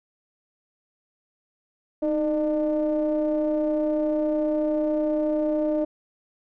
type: ring-modulated tone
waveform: triangle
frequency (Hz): 147.2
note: D3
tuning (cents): +4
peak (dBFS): -16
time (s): 2.02-5.85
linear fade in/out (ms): 10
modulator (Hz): 457
effects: none